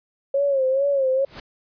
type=tone with vibrato; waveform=sine; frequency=543 Hz; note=C#5; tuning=36 cents flat; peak=-17 dBFS; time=0.34-1.25 s; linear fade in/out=5 ms; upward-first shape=sine; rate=2.3 Hz; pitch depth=79 cents each way
type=noise with exponential growth; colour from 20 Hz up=pink; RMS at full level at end=-33 dBFS; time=1.19-1.4 s; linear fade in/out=5 ms; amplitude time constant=45 ms
effects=resampled to 11025 Hz